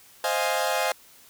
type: chord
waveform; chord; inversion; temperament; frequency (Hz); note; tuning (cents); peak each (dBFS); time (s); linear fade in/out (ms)
sawtooth; F minor seventh; second; equal; 523.3 / 622.3 / 698.5 / 830.6; C5 / Eb5 / F5 / Ab5; 0 / 0 / 0 / 0; -25; 0.24-0.92; 2
effects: white hiss -53 dBFS RMS until 1.29 s